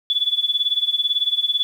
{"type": "tone with tremolo", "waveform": "sine", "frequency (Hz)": 3441, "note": "A7", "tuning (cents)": -39, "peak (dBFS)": -14, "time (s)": [0.1, 1.63], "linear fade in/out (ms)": 0, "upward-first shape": "sine", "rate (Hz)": 18, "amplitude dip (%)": 85, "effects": ["8-bit"]}